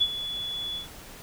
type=tone with ADSR envelope; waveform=sine; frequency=3419 Hz; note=G#7; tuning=50 cents sharp; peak=-17 dBFS; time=0-0.88 s; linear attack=17 ms; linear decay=53 ms; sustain=-13 dB; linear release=120 ms; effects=pink hiss -45 dBFS RMS until 1.22 s